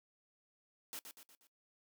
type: noise with echo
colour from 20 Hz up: white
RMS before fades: -45 dBFS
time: 0.93-0.99 s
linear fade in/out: 0 ms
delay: 120 ms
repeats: 4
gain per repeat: -6 dB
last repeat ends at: 1.47 s
effects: noise-tail reverb RT60 0.1 s tail -20 dB re dry + high-pass 150 Hz 12 dB/octave